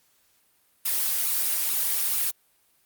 blue noise with flanger, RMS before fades -25 dBFS, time 0.85-2.31 s, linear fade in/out 10 ms, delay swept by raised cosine 0.74 to 5.24 ms, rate 2.3 Hz, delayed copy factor +0.6, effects white hiss -65 dBFS RMS until 2.85 s + Opus 48 kbps

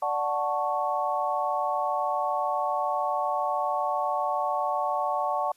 sine chord, D major seventh, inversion none, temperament equal, 587.3 / 740 / 880 / 1108.7 Hz, D5 / F#5 / A5 / C#6, 0 / 0 / 0 / 0 cents, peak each -31 / -29 / -30 / -30 dBFS, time 0.02-5.52 s, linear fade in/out 5 ms, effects white hiss -63 dBFS RMS until 5.56 s + resampled to 32000 Hz

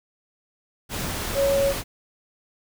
sine tone in noise, 554.4 Hz, C#5, in tune, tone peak -18 dBFS, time 1.34-1.74 s, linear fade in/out 50 ms, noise pink, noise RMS -29 dBFS, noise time 0.89-1.84 s, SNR +8 dB, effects none

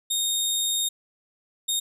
20% pulse tone bursts at uneven times, 3700 Hz, A#7, 14 cents flat, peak -17 dBFS, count 2, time 0.1-0.89 / 1.68-1.8 s, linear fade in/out 10 ms, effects none

